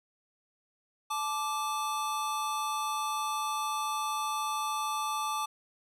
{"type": "tone pair together", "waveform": "square", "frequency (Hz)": [868, 1174.7], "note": ["A5", "D6"], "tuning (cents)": [-24, 0], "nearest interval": "perfect fourth", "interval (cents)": 524, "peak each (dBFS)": [-35, -33], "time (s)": [1.1, 5.46], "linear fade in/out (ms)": 10, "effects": ["resampled to 32000 Hz", "11-bit"]}